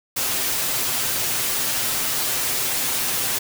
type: noise with comb filter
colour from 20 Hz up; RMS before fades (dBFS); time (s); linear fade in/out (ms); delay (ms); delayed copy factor
white; -23; 0.16-3.39; 10; 7.7; +0.6
effects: none